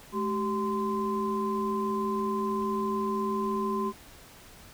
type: tone cluster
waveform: sine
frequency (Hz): 213.5 / 387.4 / 1033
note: G#3 / G4 / C6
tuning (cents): +48 / -20 / -22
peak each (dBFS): -31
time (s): 0.12-3.93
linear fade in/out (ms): 50
effects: pink hiss -51 dBFS RMS until 4.73 s